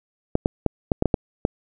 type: clicks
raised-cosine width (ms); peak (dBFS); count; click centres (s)
2; -4; 8; 0.354 / 0.459 / 0.663 / 0.918 / 1.024 / 1.057 / 1.142 / 1.451
effects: none